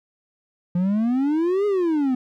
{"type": "exponential two-way sweep", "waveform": "triangle", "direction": "up then down", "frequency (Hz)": [172.4, 420, 248.3], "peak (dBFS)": -16, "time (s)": [0.75, 2.15], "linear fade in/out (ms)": 5, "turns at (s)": 1.66, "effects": []}